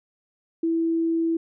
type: tone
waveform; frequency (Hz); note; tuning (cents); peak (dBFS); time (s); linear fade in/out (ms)
sine; 329.6; E4; 0; -20; 0.63-1.37; 5
effects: none